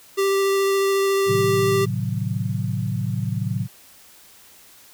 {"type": "tone with vibrato", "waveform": "square", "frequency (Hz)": 392, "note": "G4", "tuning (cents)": 0, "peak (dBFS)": -18, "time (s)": [0.17, 1.86], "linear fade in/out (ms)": 20, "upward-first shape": "sine", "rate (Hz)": 14, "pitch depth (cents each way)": 8}
{"type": "chord", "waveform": "sine", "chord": "A diminished seventh", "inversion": "none", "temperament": "equal with one note detuned", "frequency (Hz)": [110, 130.81, 152.54, 185], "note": ["A2", "C3", "Eb3", "Gb3"], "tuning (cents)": [0, 0, -34, 0], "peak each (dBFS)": [-25, -27, -30, -28], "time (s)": [1.26, 3.68], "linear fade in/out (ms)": 50}
{"effects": ["white hiss -49 dBFS RMS until 4.93 s"]}